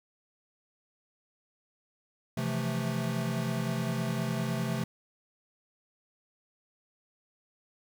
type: chord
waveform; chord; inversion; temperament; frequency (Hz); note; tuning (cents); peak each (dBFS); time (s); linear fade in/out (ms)
square; F major seventh; second; equal; 130.81 / 164.81 / 174.61 / 220; C3 / E3 / F3 / A3; 0 / 0 / 0 / 0; -34 / -37 / -38 / -35; 2.37-4.84; 5
effects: 11-bit